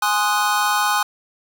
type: chord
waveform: square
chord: Ab dominant seventh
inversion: none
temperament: equal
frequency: 830.6 / 1046.5 / 1244.5 / 1480 Hz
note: Ab5 / C6 / Eb6 / Gb6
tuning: 0 / 0 / 0 / 0 cents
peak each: -22 / -24 / -23 / -24 dBFS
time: 0.02-1.03 s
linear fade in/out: 5 ms
effects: none